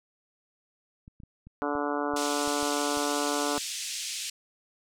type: clicks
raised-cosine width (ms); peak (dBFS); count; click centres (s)
5; -35; 9; 1.079 / 1.202 / 1.235 / 1.47 / 1.753 / 2.137 / 2.476 / 2.628 / 2.973
type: harmonic tone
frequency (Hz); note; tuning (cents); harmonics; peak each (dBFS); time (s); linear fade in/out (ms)
145.4; D3; -17; 2 / 3 / 4 / 5 / 6 / 7 / 8 / 9 / 10; -32 / -34 / -35 / -36 / -37 / -37 / -38 / -39 / -39; 1.62-3.58; 0
type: band-pass noise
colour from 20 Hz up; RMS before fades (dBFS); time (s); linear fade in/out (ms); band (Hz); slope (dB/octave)
white; -35; 2.16-4.3; 5; 2400 to 8400; 24
effects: none